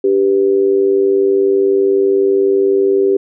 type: tone with amplitude modulation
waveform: sine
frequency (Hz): 392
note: G4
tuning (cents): 0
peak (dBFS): -6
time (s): 0.04-3.17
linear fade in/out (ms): 5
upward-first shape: sine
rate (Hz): 100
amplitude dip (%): 70
effects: none